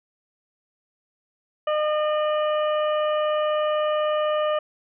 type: harmonic tone with a mistuned harmonic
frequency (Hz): 608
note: D#5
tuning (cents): -40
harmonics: 1 / 2 / 3 / 4 / 5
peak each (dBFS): -21 / -27 / -37 / -42 / -36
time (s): 1.67-4.59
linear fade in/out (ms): 5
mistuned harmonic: 5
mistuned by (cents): -50
effects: none